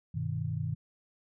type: chord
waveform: sine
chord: G augmented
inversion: none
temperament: equal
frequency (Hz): 98 / 123.47 / 155.56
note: G2 / B2 / D#3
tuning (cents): 0 / 0 / 0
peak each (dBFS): -36 / -35 / -34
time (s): 0.14-0.75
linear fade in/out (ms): 10
effects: none